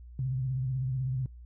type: tone with vibrato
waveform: sine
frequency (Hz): 130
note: C3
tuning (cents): -11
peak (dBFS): -28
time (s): 0.19-1.26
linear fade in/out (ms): 2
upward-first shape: triangle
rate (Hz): 16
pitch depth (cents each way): 88
effects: noise-tail reverb RT60 0.2 s tail -26 dB re dry + added 60 Hz sine -45 dBFS peak until 1.45 s